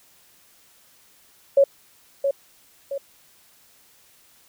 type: tone with echo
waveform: sine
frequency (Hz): 554.4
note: C#5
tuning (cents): 0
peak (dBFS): -11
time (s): 1.57-1.64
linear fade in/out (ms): 5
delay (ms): 670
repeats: 2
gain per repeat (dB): -7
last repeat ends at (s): 2.98
effects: white hiss -56 dBFS RMS until 4.48 s